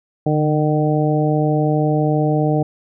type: harmonic tone with a mistuned harmonic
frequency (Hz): 152.4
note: D#3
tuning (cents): -36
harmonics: 1 / 2 / 3 / 4 / 5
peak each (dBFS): -17 / -20 / -22 / -23 / -24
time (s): 0.26-2.63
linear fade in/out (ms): 5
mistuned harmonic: 1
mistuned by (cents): -31
effects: none